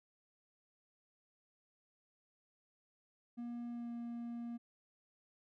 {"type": "tone with pitch glide", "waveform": "triangle", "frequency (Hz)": [238.2, 235.9], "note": ["A#3", "A#3"], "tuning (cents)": [38, 21], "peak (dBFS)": -39, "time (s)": [3.37, 4.58], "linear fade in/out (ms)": 20, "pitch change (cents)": -17, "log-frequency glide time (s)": [3.71, 3.9], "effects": []}